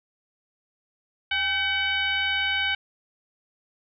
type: tone with frequency modulation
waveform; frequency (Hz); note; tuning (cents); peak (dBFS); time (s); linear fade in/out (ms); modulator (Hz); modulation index
sine; 2268; C#7; +39; -22; 1.31-2.75; 5; 731; 1.5
effects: none